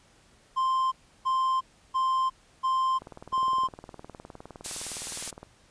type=tone bursts; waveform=triangle; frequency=1046.5 Hz; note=C6; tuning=in tune; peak=-21 dBFS; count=5; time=0.56-3.68 s; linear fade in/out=20 ms; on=360 ms; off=330 ms
type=click train; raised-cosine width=1 ms; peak=-28 dBFS; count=48; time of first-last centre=3.02-5.43 s; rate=19.5 Hz
type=noise; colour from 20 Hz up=blue; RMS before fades=-31 dBFS; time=4.64-5.31 s; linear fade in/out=10 ms
effects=pink hiss -60 dBFS RMS until 5.7 s + resampled to 22050 Hz